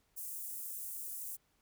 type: high-pass noise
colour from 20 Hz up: white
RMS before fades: -43 dBFS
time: 0.16-1.37 s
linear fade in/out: 20 ms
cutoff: 8100 Hz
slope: 24 dB/octave
effects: pink hiss -75 dBFS RMS until 1.61 s

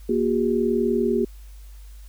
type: tone cluster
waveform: sine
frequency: 235.5 / 365.5 / 405.6 Hz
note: A#3 / F#4 / G#4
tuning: +18 / -21 / -41 cents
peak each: -23 dBFS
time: 0.09-1.25 s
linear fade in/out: 5 ms
effects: added 50 Hz sine -39 dBFS peak until 2.08 s + white hiss -56 dBFS RMS until 2.08 s

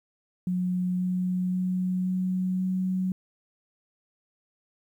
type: tone with pitch steps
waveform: sine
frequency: 181.3 / 182.46 / 183.62 / 184.79 / 185.97 Hz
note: F#3 / F#3 / F#3 / F#3 / F#3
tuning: -35 / -24 / -13 / -2 / +9 cents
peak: -24 dBFS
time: 0.47-3.12 s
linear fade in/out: 2 ms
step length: 530 ms
effects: 10-bit

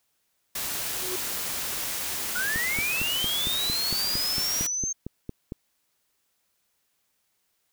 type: noise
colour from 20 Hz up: white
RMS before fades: -31 dBFS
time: 0.55-4.67 s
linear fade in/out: 5 ms
type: tone with exponential growth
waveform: triangle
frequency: 367.7 Hz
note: F#4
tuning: 11 cents flat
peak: -28 dBFS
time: 0.72-1.16 s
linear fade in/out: 5 ms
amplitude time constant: 94 ms
type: linear sweep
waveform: sine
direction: up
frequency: 1416 to 6400 Hz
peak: -26 dBFS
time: 2.35-4.93 s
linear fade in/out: 10 ms
type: click train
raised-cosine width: 3 ms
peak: -20 dBFS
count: 14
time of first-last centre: 2.56-5.521 s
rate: 4.39 Hz
effects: white hiss -73 dBFS RMS until 7.72 s

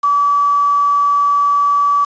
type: tone with quantisation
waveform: sine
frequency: 1148 Hz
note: D6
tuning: 40 cents flat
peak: -10 dBFS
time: 0.03-2.05 s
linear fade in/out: 10 ms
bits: 5
effects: resampled to 16000 Hz

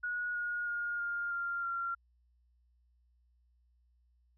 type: tone with pitch steps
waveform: sine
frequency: 1455 / 1439.1 / 1423.4 / 1407.9 / 1392.5 / 1377.3 Hz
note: F#6 / F#6 / F6 / F6 / F6 / F6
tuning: -29 / -48 / +33 / +14 / -5 / -24 cents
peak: -33 dBFS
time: 0.03-1.95 s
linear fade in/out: 10 ms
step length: 320 ms
effects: added 60 Hz sine -67 dBFS peak until 4.37 s

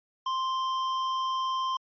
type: tone with tanh clipping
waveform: sine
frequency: 1046.5 Hz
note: C6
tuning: in tune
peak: -29 dBFS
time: 0.26-1.77 s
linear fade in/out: 5 ms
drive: 17 dB
effects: resampled to 11025 Hz

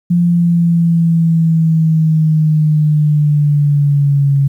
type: linear sweep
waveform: sine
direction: down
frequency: 174.3 to 138.59 Hz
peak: -8 dBFS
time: 0.1-4.48 s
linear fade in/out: 10 ms
effects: 8-bit

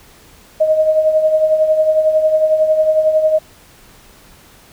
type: tone with tremolo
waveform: sine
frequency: 625 Hz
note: D#5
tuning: 8 cents sharp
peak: -7 dBFS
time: 0.6-3.39 s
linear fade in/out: 10 ms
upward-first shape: triangle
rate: 11 Hz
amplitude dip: 65%
effects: pink hiss -45 dBFS RMS until 4.72 s

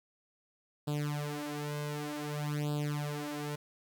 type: tone with flanger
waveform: sawtooth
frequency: 147.8 Hz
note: D3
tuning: 11 cents sharp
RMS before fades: -36 dBFS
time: 0.87-3.56 s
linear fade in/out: 10 ms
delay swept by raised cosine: 0.24 to 4.84 ms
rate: 0.54 Hz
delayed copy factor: +0.95
effects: 11-bit

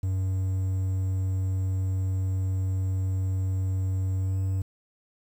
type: tone with pitch glide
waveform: triangle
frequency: 94.4 to 95.44 Hz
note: F#2 to G2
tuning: +35 to -46 cents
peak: -22 dBFS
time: 0.03-4.62 s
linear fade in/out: 5 ms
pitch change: +19 cents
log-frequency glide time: 4.18-4.38 s
effects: 9-bit

